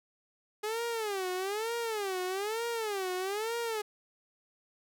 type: tone with vibrato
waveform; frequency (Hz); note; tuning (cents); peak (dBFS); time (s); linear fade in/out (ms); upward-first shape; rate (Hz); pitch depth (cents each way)
sawtooth; 414.3; G#4; -4; -28; 0.63-3.82; 10; sine; 1.1; 220
effects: none